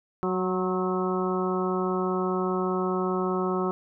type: harmonic tone with a mistuned harmonic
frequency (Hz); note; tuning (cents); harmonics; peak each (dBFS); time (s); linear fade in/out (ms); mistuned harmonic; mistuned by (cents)
185; F#3; 0; 1 / 2 / 3 / 4 / 5 / 6 / 7; -29 / -27 / -37 / -35 / -38 / -34 / -34; 0.23-3.71; 0; 6; -37
effects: none